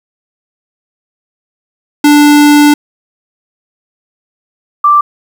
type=tone pair in turn; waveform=square / sine; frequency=293.7 / 1174.8 Hz; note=D4 / D6; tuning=0 / 0 cents; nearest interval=2 octaves; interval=2400 cents; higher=second; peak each=-3 dBFS; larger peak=neither; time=2.04-2.74 / 4.84-5.01 s; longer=first; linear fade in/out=5 ms; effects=7-bit